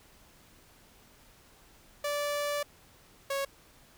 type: tone pair in turn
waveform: sawtooth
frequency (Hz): 582 / 551.8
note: D5 / C#5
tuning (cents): -16 / -8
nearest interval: minor second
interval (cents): 92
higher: first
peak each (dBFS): -26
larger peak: neither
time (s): 2.04-2.63 / 3.3-3.45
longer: first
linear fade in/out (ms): 5
effects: pink hiss -59 dBFS RMS until 3.97 s